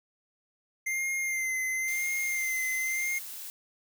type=tone with vibrato; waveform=square; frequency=2091 Hz; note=C7; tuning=2 cents flat; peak=-29 dBFS; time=0.86-3.19 s; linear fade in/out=10 ms; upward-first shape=sine; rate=0.96 Hz; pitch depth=35 cents each way
type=noise; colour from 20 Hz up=blue; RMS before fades=-41 dBFS; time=1.88-3.5 s; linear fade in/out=0 ms
effects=none